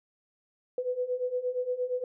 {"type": "beating tone pair", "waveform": "sine", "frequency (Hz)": [493.9, 502.5], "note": ["B4", "B4"], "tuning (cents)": [0, 30], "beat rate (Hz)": 8.6, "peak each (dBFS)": [-33, -30], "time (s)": [0.78, 2.04], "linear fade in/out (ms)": 2, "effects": []}